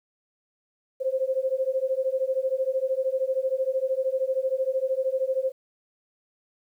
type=beating tone pair; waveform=sine; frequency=519 / 532 Hz; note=C5 / C5; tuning=-14 / +29 cents; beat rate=13 Hz; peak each=-26 / -26 dBFS; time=1-5.52 s; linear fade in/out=20 ms; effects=10-bit